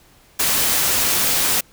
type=noise; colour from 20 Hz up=white; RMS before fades=-18 dBFS; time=0.39-1.61 s; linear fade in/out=10 ms; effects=pink hiss -52 dBFS RMS until 1.72 s